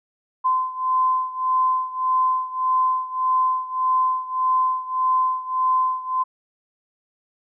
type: beating tone pair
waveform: sine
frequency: 1029 / 1030.7 Hz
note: C6 / C6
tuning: -29 / -26 cents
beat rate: 1.7 Hz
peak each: -20 / -23 dBFS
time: 0.44-6.24 s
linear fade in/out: 20 ms
effects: none